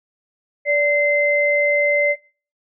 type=tone pair together; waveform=sine; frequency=581 / 2070 Hz; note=D5 / C7; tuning=-19 / -19 cents; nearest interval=octave + minor seventh; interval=2200 cents; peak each=-17 dBFS; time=0.65-2.16 s; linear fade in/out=50 ms; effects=noise-tail reverb RT60 0.4 s tail -23 dB re dry